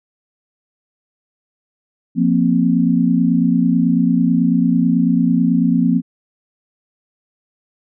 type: chord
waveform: sine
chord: F suspended fourth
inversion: none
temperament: just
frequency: 174.61 / 232.8 / 261.9 Hz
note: F3 / Bb3 / C4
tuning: 0 / -2 / +2 cents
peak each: -16 dBFS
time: 2.15-6.02 s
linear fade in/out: 50 ms
effects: none